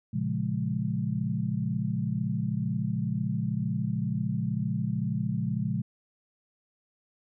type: chord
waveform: sine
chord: Bb minor seventh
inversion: none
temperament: equal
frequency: 116.54 / 138.59 / 174.61 / 207.7 Hz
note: Bb2 / Db3 / F3 / Ab3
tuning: 0 / 0 / 0 / 0 cents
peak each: -32 dBFS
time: 0.13-5.82 s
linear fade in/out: 10 ms
effects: none